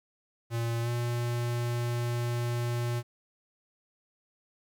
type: tone with pitch glide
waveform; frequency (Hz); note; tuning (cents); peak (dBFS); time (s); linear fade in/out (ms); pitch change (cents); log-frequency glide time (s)
square; 116.54 to 119.75; A#2 to A#2; 0 to +47; -29; 0.5-3.03; 50; +47; 0.82-0.89
effects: 11-bit